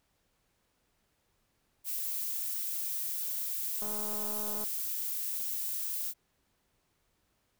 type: noise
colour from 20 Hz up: violet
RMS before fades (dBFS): -35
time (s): 1.84-6.14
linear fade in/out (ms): 50
type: click train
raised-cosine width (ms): 1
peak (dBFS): -31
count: 173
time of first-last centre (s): 3.82-4.639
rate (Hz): 210
effects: pink hiss -75 dBFS RMS until 7.59 s